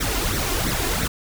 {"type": "noise with flanger", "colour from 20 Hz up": "pink", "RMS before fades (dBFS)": -23, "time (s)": [0, 1.08], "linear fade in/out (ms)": 10, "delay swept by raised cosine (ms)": [0.5, 2.9], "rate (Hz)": 2.9, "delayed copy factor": 0.7, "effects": []}